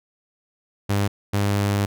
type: tone pair in turn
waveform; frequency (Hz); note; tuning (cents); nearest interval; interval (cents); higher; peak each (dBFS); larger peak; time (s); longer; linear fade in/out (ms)
sawtooth; 100.6 / 101.14; G2 / G#2; +45 / -45; unison; 10; second; -15; neither; 0.89-1.08 / 1.33-1.86; second; 10
effects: none